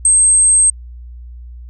sine tone, 8372 Hz, C9, in tune, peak -7 dBFS, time 0.05-0.7 s, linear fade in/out 2 ms, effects added 60 Hz sine -30 dBFS peak until 1.69 s

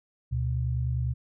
sine tone pair together, 73.52 / 123.47 Hz, D2 / B2, +2 / 0 cents, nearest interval major sixth, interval 898 cents, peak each -29 / -27 dBFS, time 0.31-1.14 s, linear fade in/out 20 ms, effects none

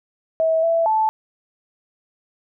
sine tone with pitch steps, 646 / 664 / 874 Hz, E5 / E5 / A5, -35 / +12 / -12 cents, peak -15 dBFS, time 0.4-1.09 s, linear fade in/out 0 ms, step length 230 ms, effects none

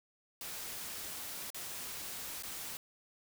white noise with dropouts, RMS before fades -43 dBFS, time 0.41-2.77 s, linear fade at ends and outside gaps 1 ms, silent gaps 1.503-1.545 / 2.424-2.434 s, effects none

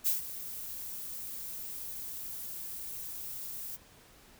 violet noise with ADSR envelope, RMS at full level -27 dBFS, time 0.04-3.77 s, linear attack 29 ms, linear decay 140 ms, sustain -14 dB, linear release 20 ms, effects pink hiss -58 dBFS RMS until 4.39 s

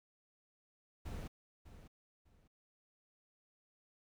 brown noise with echo, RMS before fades -44 dBFS, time 1.05-1.28 s, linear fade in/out 10 ms, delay 600 ms, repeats 2, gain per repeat -12 dB, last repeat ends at 2.48 s, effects none

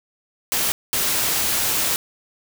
white noise bursts at uneven times, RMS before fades -21 dBFS, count 2, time 0.52-0.72 / 0.93-1.96 s, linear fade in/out 0 ms, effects none

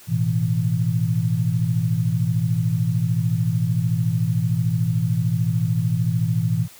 sine chord, A suspended second, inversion none, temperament equal, 110 / 123.47 / 164.81 Hz, A2 / B2 / E3, 0 / 0 / 0 cents, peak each -22 dBFS, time 0.07-6.68 s, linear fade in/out 50 ms, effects white hiss -46 dBFS RMS until 6.79 s + high-pass 60 Hz 12 dB/octave

